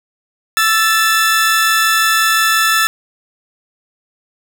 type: tone pair together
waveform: sawtooth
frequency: 1325 / 1751.4 Hz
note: E6 / A6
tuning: +9 / -8 cents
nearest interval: perfect fourth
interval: 483 cents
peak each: -10 dBFS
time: 0.57-2.87 s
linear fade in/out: 0 ms
effects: none